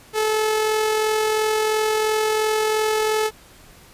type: tone with amplitude modulation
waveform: sawtooth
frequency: 432.9 Hz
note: A4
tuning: 28 cents flat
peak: -13 dBFS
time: 0.13-3.31 s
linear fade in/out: 50 ms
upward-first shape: sine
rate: 42.9 Hz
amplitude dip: 30%
effects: pink hiss -48 dBFS RMS until 3.93 s + resampled to 32000 Hz